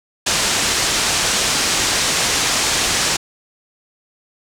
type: low-pass noise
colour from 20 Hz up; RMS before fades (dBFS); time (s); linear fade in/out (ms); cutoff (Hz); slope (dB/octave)
white; -18; 0.26-3.17; 10; 7900; 24
effects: none

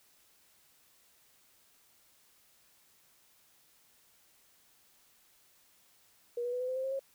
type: tone with pitch steps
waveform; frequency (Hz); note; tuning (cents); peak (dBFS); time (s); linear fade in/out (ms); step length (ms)
sine; 478.7 / 487.3 / 496.2 / 505.1 / 514.2 / 523.5 / 533 / 542.6; A#4 / B4 / B4 / B4 / C5 / C5 / C5 / C#5; +46 / -23 / +8 / +39 / -30 / +1 / +32 / -37; -32; 6.37-6.994; 5; 78
effects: white hiss -66 dBFS RMS until 7.14 s

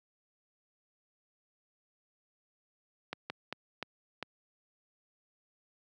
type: slowing click train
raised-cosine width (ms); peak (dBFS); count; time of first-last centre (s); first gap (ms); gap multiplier
0.3; -20; 5; 3.13-4.227; 170; 1.33
effects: high-pass 150 Hz 12 dB/octave

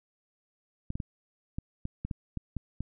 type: clicks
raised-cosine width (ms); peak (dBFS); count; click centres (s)
5; -21; 10; 0.904 / 0.955 / 1.002 / 1.585 / 1.854 / 2.05 / 2.112 / 2.373 / 2.567 / 2.806
effects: none

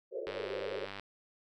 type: band-pass noise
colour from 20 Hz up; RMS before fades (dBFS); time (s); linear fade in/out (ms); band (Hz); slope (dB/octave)
white; -39; 0.11-0.88; 50; 360 to 580; 96
type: click train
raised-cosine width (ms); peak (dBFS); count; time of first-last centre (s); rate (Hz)
0.3; -26; 73; 0.27-0.997; 99.1
effects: none

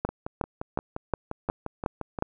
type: two click trains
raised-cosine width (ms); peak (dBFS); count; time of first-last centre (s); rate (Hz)
1; -18 / -11; 13 / 7; 0.09-2.188 / 0.05-2.224; 5.72 / 2.76
effects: none

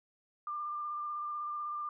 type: tone with vibrato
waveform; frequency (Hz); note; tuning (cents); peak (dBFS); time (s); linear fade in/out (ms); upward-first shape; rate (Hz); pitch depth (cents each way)
sine; 1193; D6; +27; -35; 0.47-1.89; 2; square; 16; 13
effects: none

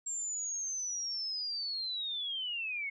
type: linear sweep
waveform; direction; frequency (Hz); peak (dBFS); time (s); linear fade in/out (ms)
sine; down; 7459 to 2159; -34; 0.06-2.9; 10
effects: none

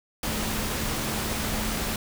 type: tone in noise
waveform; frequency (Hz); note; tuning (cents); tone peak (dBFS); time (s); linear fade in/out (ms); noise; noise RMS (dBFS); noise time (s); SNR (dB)
sine; 217.3; A3; -21; -35; 0.23-1.96; 2; pink; -29; 0.23-1.96; -9
effects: none

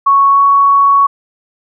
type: tone with pitch glide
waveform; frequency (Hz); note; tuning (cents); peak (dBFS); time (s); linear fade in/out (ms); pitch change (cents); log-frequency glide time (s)
sine; 1108.7 to 1116.4; C#6 to C#6; 0 to +12; -5; 0.06-1.07; 10; +12; 0.3-0.41
effects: none

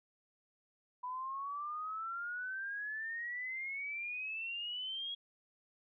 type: exponential sweep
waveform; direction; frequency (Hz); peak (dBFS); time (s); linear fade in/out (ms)
sine; up; 987.8 to 3322; -38; 1.03-5.15; 10
effects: none

